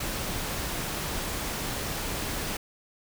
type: noise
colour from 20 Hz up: pink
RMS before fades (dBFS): -32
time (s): 0-2.57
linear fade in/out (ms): 5
effects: none